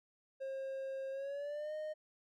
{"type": "tone with pitch glide", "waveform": "triangle", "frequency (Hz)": [536, 615.7], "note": ["C5", "D#5"], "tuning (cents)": [42, -18], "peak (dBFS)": -37, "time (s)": [0.4, 1.94], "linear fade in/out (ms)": 20, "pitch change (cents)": 240, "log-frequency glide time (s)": [1.11, 1.74], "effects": []}